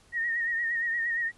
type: tone with vibrato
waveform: sine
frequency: 1864.7 Hz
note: A#6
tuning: in tune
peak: -26 dBFS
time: 0.12-1.32 s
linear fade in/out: 50 ms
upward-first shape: triangle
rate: 8.6 Hz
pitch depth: 61 cents each way
effects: pink hiss -60 dBFS RMS until 1.37 s + resampled to 24000 Hz